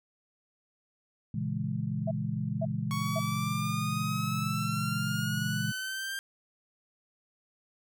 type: chord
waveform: sine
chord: A# half-diminished seventh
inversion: none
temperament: equal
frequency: 116.54 / 138.59 / 164.81 / 207.7 Hz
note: A#2 / C#3 / E3 / G#3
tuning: 0 / 0 / 0 / 0 cents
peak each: -35 dBFS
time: 1.34-5.72 s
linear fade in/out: 5 ms
type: tone bursts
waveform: sine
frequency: 653 Hz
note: E5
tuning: 17 cents flat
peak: -29 dBFS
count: 3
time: 2.07-3.196 s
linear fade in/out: 10 ms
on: 42 ms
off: 500 ms
type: exponential sweep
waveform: sawtooth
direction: up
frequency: 1108.7 to 1591 Hz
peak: -30 dBFS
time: 2.91-6.19 s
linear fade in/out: 0 ms
effects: none